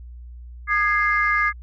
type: chord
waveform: sine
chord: Ab major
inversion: second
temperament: equal with one note detuned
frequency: 1221 / 1661.2 / 2093 Hz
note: Eb6 / Ab6 / C7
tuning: -33 / 0 / 0 cents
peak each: -21 dBFS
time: 0.67-1.53 s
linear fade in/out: 50 ms
effects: tanh soft clip ceiling -8 dBFS + added 60 Hz sine -36 dBFS peak until 1.62 s